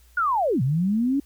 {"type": "linear two-way sweep", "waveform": "sine", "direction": "down then up", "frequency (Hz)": [1472, 120.9, 287.7], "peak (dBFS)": -19, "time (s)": [0.17, 1.2], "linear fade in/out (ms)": 5, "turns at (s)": 0.62, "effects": ["added 60 Hz sine -52 dBFS peak until 1.25 s", "white hiss -60 dBFS RMS until 1.25 s"]}